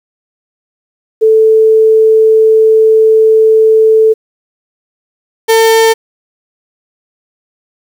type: tone pair in turn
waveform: sine / 35% pulse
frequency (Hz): 440 / 449.2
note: A4 / A4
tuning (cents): 0 / +36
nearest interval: unison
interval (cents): 36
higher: second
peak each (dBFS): -3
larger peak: neither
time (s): 1.21-4.14 / 5.48-5.94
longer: first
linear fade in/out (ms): 20
effects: 7-bit